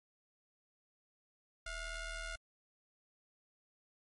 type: ring-modulated tone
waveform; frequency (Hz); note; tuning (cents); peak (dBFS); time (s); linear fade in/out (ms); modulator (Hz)
sawtooth; 698.5; F5; 0; -34; 1.66-2.36; 5; 738
effects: MP3 48 kbps